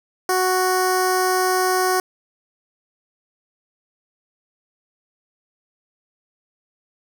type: tone with notch filter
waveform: 10% pulse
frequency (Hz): 370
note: F#4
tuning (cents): 0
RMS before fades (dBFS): -19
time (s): 0.29-2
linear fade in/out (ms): 2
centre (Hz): 2600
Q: 0.72
effects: none